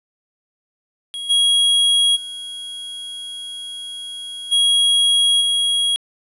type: tone with level steps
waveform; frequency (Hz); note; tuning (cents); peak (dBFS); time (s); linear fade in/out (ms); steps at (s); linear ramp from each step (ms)
square; 3300; G#7; -12; -26 / -13 / -29 / -13 / -16; 1.14-5.96; 0; 1.29 / 2.15 / 4.51 / 5.4; 20
effects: resampled to 24000 Hz + 8-bit